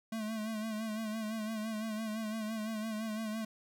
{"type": "tone with vibrato", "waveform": "square", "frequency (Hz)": 218.4, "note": "A3", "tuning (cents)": -13, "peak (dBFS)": -36, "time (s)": [0.12, 3.45], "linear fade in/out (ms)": 5, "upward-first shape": "sine", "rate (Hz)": 5.9, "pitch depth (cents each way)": 51, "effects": []}